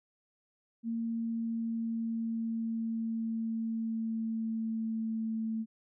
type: tone with pitch glide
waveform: sine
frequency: 229.2 to 222.5 Hz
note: A#3 to A3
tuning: -29 to +20 cents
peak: -31 dBFS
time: 0.83-5.66 s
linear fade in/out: 50 ms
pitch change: -51 cents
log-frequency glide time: 0.98-5.42 s
effects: none